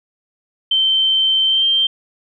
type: tone with pitch glide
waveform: sine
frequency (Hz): 3108 to 3151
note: G7 to G7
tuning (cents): -16 to +8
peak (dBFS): -12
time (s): 0.71-1.87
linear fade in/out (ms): 5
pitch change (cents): +24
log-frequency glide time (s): 1.46-1.66
effects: none